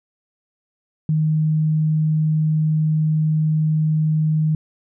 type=tone; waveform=sine; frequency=155.56 Hz; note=D#3; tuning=in tune; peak=-15 dBFS; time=1.09-4.55 s; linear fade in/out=2 ms; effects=none